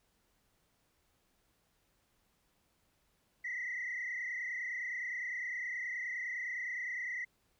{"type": "tone with frequency modulation", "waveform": "sine", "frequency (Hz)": 1975.5, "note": "B6", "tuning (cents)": 0, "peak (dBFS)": -35, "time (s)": [3.44, 7.25], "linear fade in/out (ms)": 10, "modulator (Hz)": 29.7, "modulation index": 2.8, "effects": ["tanh soft clip ceiling -32 dBFS", "pink hiss -75 dBFS RMS until 7.59 s"]}